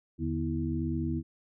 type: harmonic tone with a mistuned harmonic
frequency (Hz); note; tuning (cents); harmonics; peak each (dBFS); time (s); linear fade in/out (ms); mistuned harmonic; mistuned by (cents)
81.4; E2; -21; 1 / 2 / 3 / 4; -34 / -34 / -34 / -34; 0.18-1.23; 50; 2; -140
effects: none